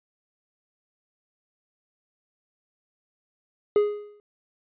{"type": "tone with exponential decay", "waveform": "triangle", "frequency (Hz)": 415.3, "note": "G#4", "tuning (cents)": 0, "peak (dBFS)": -12, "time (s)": [3.76, 4.2], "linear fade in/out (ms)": 1, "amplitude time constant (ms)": 95, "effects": ["resampled to 8000 Hz"]}